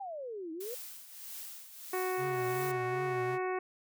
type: exponential two-way sweep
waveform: sine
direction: down then up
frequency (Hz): 818 to 311.1 to 515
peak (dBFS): -38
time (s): 0-0.75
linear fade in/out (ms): 10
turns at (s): 0.52
type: noise with tremolo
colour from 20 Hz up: blue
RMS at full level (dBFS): -43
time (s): 0.6-2.72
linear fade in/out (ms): 10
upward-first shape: triangle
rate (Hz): 1.6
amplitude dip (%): 70
type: harmonic tone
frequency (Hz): 370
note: F#4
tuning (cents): 0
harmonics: 1 / 2 / 3 / 4 / 5 / 6 / 7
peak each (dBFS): -33 / -38 / -40 / -46 / -44 / -46 / -52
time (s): 1.93-3.59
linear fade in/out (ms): 5
type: tone with vibrato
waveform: square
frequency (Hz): 130.5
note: C3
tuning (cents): -4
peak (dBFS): -40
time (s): 2.17-3.39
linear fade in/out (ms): 50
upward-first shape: triangle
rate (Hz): 2.6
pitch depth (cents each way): 140
effects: none